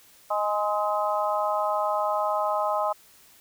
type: harmonic tone with a mistuned harmonic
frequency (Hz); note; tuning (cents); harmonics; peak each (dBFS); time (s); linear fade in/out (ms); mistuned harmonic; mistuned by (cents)
207.8; G#3; +1; 3 / 4 / 5 / 6; -27 / -28 / -29 / -30; 0.3-2.93; 10; 6; +27
effects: white hiss -55 dBFS RMS until 3.4 s